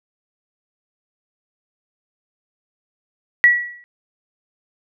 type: tone with exponential decay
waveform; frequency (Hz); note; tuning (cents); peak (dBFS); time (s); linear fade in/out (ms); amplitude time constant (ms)
sine; 1935; B6; -36; -5; 3.44-3.84; 0; 85
effects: none